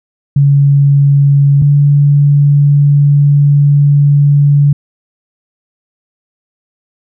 sine tone pair in turn, 141.1 / 143.65 Hz, C#3 / D3, +31 / -38 cents, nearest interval unison, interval 31 cents, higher second, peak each -4 dBFS, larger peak neither, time 0.36-1.62 / 1.62-4.73 s, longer second, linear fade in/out 5 ms, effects none

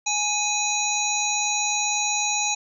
harmonic tone with a mistuned harmonic, 836 Hz, G#5, 11 cents sharp, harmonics 1 / 3 / 5 / 7 / 8, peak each -28 / -28 / -29 / -31 / -25 dBFS, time 0.06-2.55 s, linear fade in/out 10 ms, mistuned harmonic 5, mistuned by -91 cents, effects none

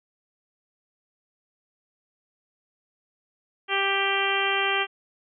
harmonic tone, 393.2 Hz, G4, 5 cents sharp, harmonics 1 / 2 / 3 / 4 / 5 / 6 / 7 / 8, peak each -30 / -30 / -30 / -30 / -30 / -30 / -30 / -30 dBFS, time 3.68-4.87 s, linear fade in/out 50 ms, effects none

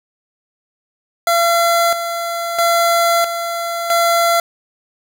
25% pulse tone with tremolo, 681 Hz, F5, 44 cents flat, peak -8 dBFS, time 1.27-4.4 s, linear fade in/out 2 ms, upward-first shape square, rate 0.76 Hz, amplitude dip 60%, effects none

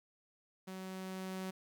sawtooth tone with level ramp, 188 Hz, F#3, 28 cents sharp, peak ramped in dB -40 to -35 dBFS, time 0.67-1.51 s, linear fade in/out 10 ms, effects 12-bit

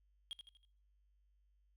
triangle tone with echo, 3255 Hz, G#7, 36 cents flat, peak -40 dBFS, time 0.31-0.33 s, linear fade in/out 0 ms, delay 80 ms, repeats 4, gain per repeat -7 dB, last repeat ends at 0.65 s, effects noise-tail reverb RT60 0.6 s tail -23 dB re dry + added 50 Hz sine -70 dBFS peak until 1.76 s

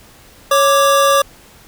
square tone pair together, 554.4 / 1174.7 Hz, C#5 / D6, 0 / 0 cents, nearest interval octave + minor second, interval 1300 cents, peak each -13 dBFS, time 0.51-1.22 s, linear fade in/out 5 ms, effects pink hiss -44 dBFS RMS until 1.67 s

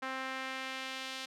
sawtooth tone with band-pass filter sweep, 263.1 Hz, C4, 10 cents sharp, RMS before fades -40 dBFS, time 0.02-1.26 s, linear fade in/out 10 ms, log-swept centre 1500 to 3700 Hz, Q 1.2, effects none

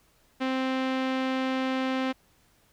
sawtooth tone with low-pass filter, 261.6 Hz, C4, in tune, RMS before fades -28 dBFS, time 0.4-2.13 s, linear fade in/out 20 ms, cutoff 3100 Hz, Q 1.2, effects pink hiss -64 dBFS RMS until 2.72 s

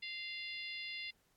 harmonic tone, 695 Hz, F5, 9 cents flat, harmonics 3 / 4 / 5 / 6 / 7, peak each -45 / -47 / -49 / -51 / -52 dBFS, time 0.02-1.11 s, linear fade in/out 10 ms, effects pink hiss -75 dBFS RMS until 1.36 s + AAC 64 kbps

